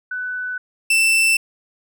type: tone pair in turn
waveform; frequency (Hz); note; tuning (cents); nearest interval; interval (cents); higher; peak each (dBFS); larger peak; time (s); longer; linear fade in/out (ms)
sine / 40% pulse; 1496 / 2666; F#6 / E7; +19 / +19; minor seventh; 1000; second; -23 / -12; second; 0.11-0.58 / 0.9-1.37; neither; 5
effects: none